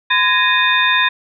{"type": "tone cluster", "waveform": "sine", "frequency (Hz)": [1019, 1672, 1847, 2484, 3628], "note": ["C6", "G#6", "A#6", "D#7", "A#7"], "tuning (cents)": [-46, 11, -16, -3, -48], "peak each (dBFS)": -18, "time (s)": [0.1, 1.09], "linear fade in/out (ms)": 10, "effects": []}